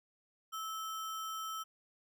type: tone with sample-and-hold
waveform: sine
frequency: 1305 Hz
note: E6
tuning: 18 cents flat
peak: -38 dBFS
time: 0.52-1.64 s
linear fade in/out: 20 ms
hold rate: 4410 Hz
effects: none